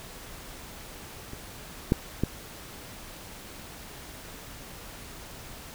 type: clicks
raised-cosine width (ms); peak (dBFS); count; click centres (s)
3; -25 / -7 / -11; 3; 1.334 / 1.921 / 2.236
effects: pink hiss -44 dBFS RMS until 5.74 s